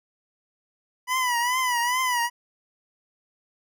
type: tone with vibrato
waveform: 25% pulse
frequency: 987.8 Hz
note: B5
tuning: in tune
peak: -18 dBFS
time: 1.07-2.3 s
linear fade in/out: 50 ms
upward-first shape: triangle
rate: 2.4 Hz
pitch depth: 99 cents each way
effects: none